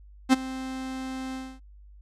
45% pulse tone with ADSR envelope, 261.6 Hz, C4, in tune, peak -13 dBFS, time 0.29-1.6 s, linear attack 39 ms, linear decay 20 ms, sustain -19 dB, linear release 260 ms, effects added 50 Hz sine -47 dBFS peak until 2.01 s + low-pass 9000 Hz 12 dB/octave

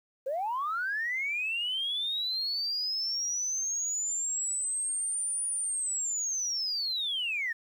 sine linear two-way sweep, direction up then down, 504 to 9550 to 1769 Hz, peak -28 dBFS, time 0.26-7.53 s, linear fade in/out 10 ms, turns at 5.48 s, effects tanh soft clip ceiling -24 dBFS + 10-bit

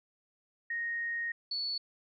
sine tone pair in turn, 1864.7 / 4435 Hz, A#6 / C#8, 0 / 0 cents, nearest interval octave + minor third, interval 1500 cents, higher second, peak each -32 / -32 dBFS, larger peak neither, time 0.7-1.32 / 1.51-1.78 s, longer first, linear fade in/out 5 ms, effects none

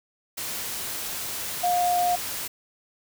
sine tone in noise, 711 Hz, F5, 31 cents sharp, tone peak -20 dBFS, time 1.63-2.16 s, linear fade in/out 10 ms, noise white, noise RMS -32 dBFS, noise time 0.37-2.48 s, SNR +9 dB, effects none

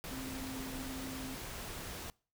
sine tone in noise, 262.7 Hz, C4, 7 cents sharp, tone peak -42 dBFS, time 0.11-1.35 s, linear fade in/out 0 ms, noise pink, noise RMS -44 dBFS, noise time 0.04-2.1 s, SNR -1 dB, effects noise-tail reverb RT60 0.4 s tail -25 dB re dry

